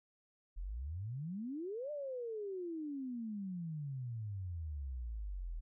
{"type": "exponential two-way sweep", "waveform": "sine", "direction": "up then down", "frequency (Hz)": [38.88, 605, 38.88], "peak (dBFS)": -39, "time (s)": [0.56, 5.61], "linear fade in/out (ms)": 20, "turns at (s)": 1.91, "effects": []}